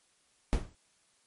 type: noise with exponential decay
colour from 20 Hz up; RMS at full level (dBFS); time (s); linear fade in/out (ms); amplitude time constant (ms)
brown; -24; 0.53-0.75; 0; 46
effects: white hiss -69 dBFS RMS until 1.26 s + MP3 48 kbps